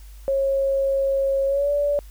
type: tone with pitch glide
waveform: sine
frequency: 545 to 577.4 Hz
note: C#5 to D5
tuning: -29 to -30 cents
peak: -18 dBFS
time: 0.28-1.99 s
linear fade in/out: 0 ms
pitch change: +99 cents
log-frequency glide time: 1.46-1.71 s
effects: added 50 Hz sine -39 dBFS peak until 2.1 s + white hiss -54 dBFS RMS until 2.1 s